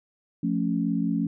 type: chord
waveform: sine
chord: F augmented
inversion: none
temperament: equal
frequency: 174.61 / 220 / 277.2 Hz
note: F3 / A3 / C#4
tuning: 0 / 0 / 0 cents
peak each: -27 dBFS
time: 0.43-1.27 s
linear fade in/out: 5 ms
effects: none